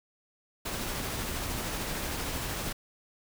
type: noise with tremolo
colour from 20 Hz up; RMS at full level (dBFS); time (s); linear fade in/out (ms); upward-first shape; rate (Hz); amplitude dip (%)
pink; -33; 0.65-2.73; 10; triangle; 13; 25
effects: none

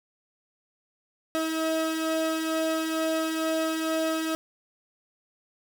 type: tone pair together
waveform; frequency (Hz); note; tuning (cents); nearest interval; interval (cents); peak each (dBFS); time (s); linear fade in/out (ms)
30% pulse; 320 / 642.2; D#4 / E5; +49 / -45; octave; 1206; -24 / -28; 1.35-4.35; 0
effects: none

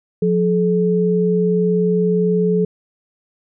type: tone pair together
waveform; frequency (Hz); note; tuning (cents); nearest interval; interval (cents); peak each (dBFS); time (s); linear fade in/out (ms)
sine; 178.28 / 429.2; F3 / A4; +36 / -43; octave + minor third; 1521; -16; 0.22-2.65; 5
effects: none

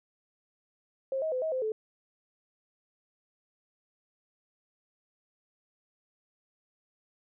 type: tone with pitch steps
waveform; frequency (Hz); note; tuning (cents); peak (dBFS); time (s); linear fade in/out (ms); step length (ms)
sine; 534 / 633 / 510 / 636 / 517 / 435.1; C5 / D#5 / C5 / D#5 / C5 / A4; +35 / +30 / -44 / +38 / -21 / -19; -28; 1.12-1.72; 2; 100
effects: none

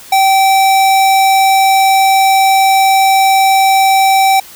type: tone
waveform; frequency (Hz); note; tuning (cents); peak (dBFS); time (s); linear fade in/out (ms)
square; 774; G5; -22; -7; 0.12-4.4; 5
effects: white hiss -35 dBFS RMS until 4.55 s

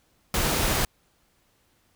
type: noise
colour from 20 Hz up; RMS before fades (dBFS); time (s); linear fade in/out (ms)
pink; -24; 0.34-0.85; 2
effects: pink hiss -66 dBFS RMS until 1.95 s

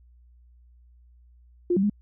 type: tone with pitch steps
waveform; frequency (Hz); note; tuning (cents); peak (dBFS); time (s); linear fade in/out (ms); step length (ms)
sine; 352.3 / 194 / 206.6; F4 / G3 / G#3; +15 / -18 / -9; -19; 1.7-1.898; 5; 66
effects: added 60 Hz sine -52 dBFS peak until 2.01 s

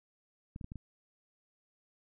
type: clicks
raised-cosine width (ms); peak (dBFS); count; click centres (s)
5; -30; 5; 0.561 / 0.612 / 0.644 / 0.719 / 0.757
effects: none

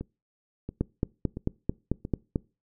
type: two click trains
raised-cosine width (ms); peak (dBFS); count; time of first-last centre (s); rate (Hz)
3; -12 / -21; 8 / 4; 0.81-2.359 / 0.01-2.051; 4.52 / 1.47
effects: noise-tail reverb RT60 0.3 s tail -24 dB re dry

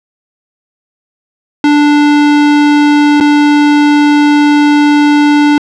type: tone with dropouts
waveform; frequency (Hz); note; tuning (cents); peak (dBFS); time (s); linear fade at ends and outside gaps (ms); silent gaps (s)
square; 293.7; D4; 0; -5; 1.64-5.58; 2; 3.202-3.208
effects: low-pass 4000 Hz 12 dB/octave

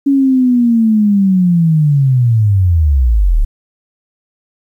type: linear sweep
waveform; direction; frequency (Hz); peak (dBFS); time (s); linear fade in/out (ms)
sine; down; 280.9 to 32.7; -7; 0.06-3.45; 10
effects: 8-bit

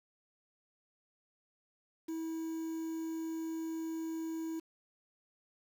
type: tone with quantisation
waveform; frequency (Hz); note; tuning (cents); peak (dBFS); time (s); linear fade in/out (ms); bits
triangle; 323.9; E4; -30; -34; 2.08-4.6; 10; 9
effects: none

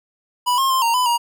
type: tone with pitch steps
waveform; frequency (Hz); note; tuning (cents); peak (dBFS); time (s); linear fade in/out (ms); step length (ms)
square; 985 / 1071 / 1050 / 926 / 1001 / 947; B5 / C6 / C6 / A#5 / B5 / A#5; -5 / +40 / +6 / -12 / +23 / +27; -16; 0.46-1.18; 20; 120
effects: none

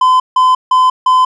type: tone bursts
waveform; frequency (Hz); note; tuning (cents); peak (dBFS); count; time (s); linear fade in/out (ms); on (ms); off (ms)
triangle; 1021; C6; -43; -4; 4; 0.01-1.25; 5; 190; 160
effects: resampled to 22050 Hz

